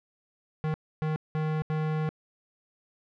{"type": "tone bursts at uneven times", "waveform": "square", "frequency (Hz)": 155.56, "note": "D#3", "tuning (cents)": 0, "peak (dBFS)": -27, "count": 4, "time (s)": [[0.64, 0.74], [1.02, 1.16], [1.35, 1.62], [1.7, 2.09]], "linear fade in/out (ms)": 0, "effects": ["low-pass 2000 Hz 12 dB/octave"]}